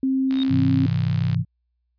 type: tone with pitch glide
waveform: sine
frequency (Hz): 265 to 266.7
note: C4 to C4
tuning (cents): +22 to +33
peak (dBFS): -18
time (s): 0.03-0.86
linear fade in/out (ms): 2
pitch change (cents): +11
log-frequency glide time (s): 0.28-0.67
type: tone with exponential growth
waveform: sine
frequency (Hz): 3716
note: A#7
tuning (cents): -6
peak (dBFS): -24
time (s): 0.29-0.43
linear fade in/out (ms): 0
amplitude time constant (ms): 29
type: click train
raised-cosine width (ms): 0.2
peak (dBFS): -19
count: 68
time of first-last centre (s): 0.31-1.346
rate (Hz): 64.7
type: chord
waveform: sine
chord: Ab augmented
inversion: none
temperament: equal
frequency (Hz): 103.83 / 130.81 / 164.81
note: Ab2 / C3 / E3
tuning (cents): 0 / 0 / 0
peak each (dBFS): -23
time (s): 0.48-1.45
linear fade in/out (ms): 50
effects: added 60 Hz sine -69 dBFS peak until 1.98 s + resampled to 11025 Hz